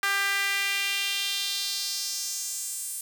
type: tone with high-pass filter sweep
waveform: sawtooth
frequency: 396.9 Hz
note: G4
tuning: 22 cents sharp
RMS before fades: -29 dBFS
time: 0.03-3.01 s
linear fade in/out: 2 ms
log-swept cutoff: 1500 to 9400 Hz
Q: 2.4
effects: none